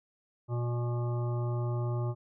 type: harmonic tone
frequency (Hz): 120.3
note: B2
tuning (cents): -45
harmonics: 1 / 3 / 5 / 7 / 9 / 10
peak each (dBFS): -29 / -39 / -43 / -46 / -48 / -49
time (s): 0.48-2.15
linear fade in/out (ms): 50
effects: none